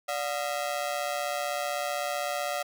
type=ring-modulated tone; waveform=sawtooth; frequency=652 Hz; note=E5; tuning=19 cents flat; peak=-22 dBFS; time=0.08-2.63 s; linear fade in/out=10 ms; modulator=67.9 Hz; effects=none